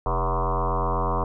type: tone with frequency modulation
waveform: sine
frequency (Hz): 484.5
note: B4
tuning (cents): -33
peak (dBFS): -21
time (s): 0.06-1.24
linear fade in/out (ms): 2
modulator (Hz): 88.1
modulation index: 7.6
effects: none